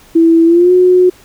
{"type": "tone with pitch glide", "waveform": "sine", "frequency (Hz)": [330, 364], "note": ["E4", "F#4"], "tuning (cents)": [2, -28], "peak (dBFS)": -4, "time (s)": [0.15, 1.1], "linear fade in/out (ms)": 10, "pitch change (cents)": 170, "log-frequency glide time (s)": [0.45, 0.72], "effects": ["pink hiss -43 dBFS RMS until 1.24 s"]}